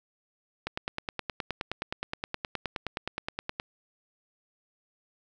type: click train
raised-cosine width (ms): 0.3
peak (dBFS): -15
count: 29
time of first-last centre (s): 0.67-3.599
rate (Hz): 9.56
effects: none